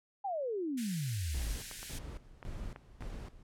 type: exponential sweep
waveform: sine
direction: down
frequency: 830.6 to 43.65 Hz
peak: -33 dBFS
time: 0.24-1.56 s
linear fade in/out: 10 ms
type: high-pass noise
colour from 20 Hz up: white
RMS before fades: -44 dBFS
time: 0.77-1.99 s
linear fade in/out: 10 ms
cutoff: 1500 Hz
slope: 96 dB/octave
type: noise with tremolo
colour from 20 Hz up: brown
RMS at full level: -42 dBFS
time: 1.34-3.43 s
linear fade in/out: 5 ms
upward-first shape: square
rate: 1.8 Hz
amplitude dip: 80%
type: clicks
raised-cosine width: 0.5 ms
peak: -31 dBFS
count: 5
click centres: 1.713 / 1.83 / 2.428 / 2.761 / 3.023 s
effects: low-pass 11000 Hz 12 dB/octave